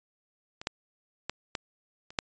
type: clicks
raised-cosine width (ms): 0.2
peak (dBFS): -23 / -12 / -14 / -14 / -29 / -9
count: 6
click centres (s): 0.615 / 0.671 / 1.296 / 1.552 / 2.105 / 2.188
effects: resampled to 16000 Hz